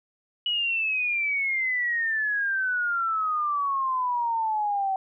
sine exponential sweep, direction down, 2940 to 760 Hz, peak -23 dBFS, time 0.46-4.96 s, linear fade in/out 2 ms, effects none

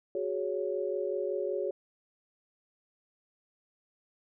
sine chord, F# suspended second, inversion none, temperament equal with one note detuned, 370 / 415.3 / 558.2 Hz, F#4 / G#4 / C#5, 0 / 0 / +12 cents, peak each -34 dBFS, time 0.15-1.71 s, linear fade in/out 2 ms, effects none

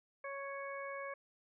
harmonic tone, 554.4 Hz, C#5, in tune, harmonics 1 / 2 / 3 / 4, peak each -44 / -46 / -49 / -49 dBFS, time 0.24-1.14 s, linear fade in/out 5 ms, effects none

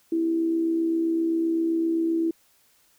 sine tone with amplitude modulation, 329.6 Hz, E4, in tune, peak -19 dBFS, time 0.12-2.31 s, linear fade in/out 5 ms, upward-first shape sine, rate 67.7 Hz, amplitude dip 40%, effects white hiss -62 dBFS RMS until 2.98 s

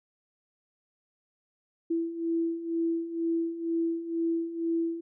sine beating tone pair, 330.8 / 332.9 Hz, E4 / E4, +6 / +17 cents, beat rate 2.1 Hz, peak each -33 / -28 dBFS, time 1.9-5.01 s, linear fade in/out 10 ms, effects none

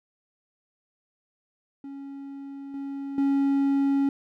triangle tone with level steps, 276.9 Hz, C#4, 2 cents flat, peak -34 / -29 / -18 dBFS, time 1.84-4.09 s, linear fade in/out 2 ms, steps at 2.74 / 3.18 s, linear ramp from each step 2 ms, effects none

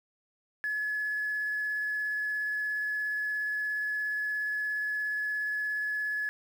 sine tone with vibrato, 1704 Hz, G#6, 44 cents sharp, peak -28 dBFS, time 0.64-6.29 s, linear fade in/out 0 ms, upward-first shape triangle, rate 17 Hz, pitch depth 8 cents each way, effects tanh soft clip ceiling -24 dBFS + 9-bit

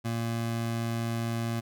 25% pulse tone, 115.5 Hz, A#2, 16 cents flat, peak -25 dBFS, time 0.04-1.61 s, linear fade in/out 20 ms, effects none

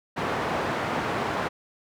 white band-pass noise, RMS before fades -28 dBFS, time 0.16-1.49 s, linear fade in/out 20 ms, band 100 to 1200 Hz, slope 12 dB/octave, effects none

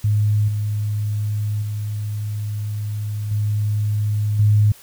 sine tone with level steps, 105.1 Hz, G#2, 21 cents sharp, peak -14 / -19 / -22 / -17 / -11 dBFS, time 0.04-4.72 s, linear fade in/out 5 ms, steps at 0.48 / 1.62 / 3.31 / 4.39 s, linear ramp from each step 5 ms, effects white hiss -46 dBFS RMS until 4.82 s

